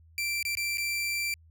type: tone with dropouts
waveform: sawtooth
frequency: 2349 Hz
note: D7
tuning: in tune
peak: -25 dBFS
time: 0.18-1.34 s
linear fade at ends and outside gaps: 1 ms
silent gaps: 0.428-0.451 / 0.552-0.571 / 0.773-0.781 s
effects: added 81 Hz sine -54 dBFS peak until 1.5 s